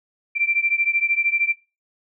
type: beating tone pair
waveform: sine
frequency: 2349 / 2362 Hz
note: D7 / D7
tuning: 0 / +9 cents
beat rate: 13 Hz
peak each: -21 dBFS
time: 0.35-1.53 s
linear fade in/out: 20 ms
effects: noise-tail reverb RT60 0.3 s tail -22 dB re dry